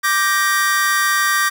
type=chord; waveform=45% pulse; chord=G minor; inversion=second; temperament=just; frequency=1176 / 1568 / 1881.6 Hz; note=D6 / G6 / Bb6; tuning=+2 / 0 / +16 cents; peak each=-19 dBFS; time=0.03-1.5 s; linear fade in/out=20 ms; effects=none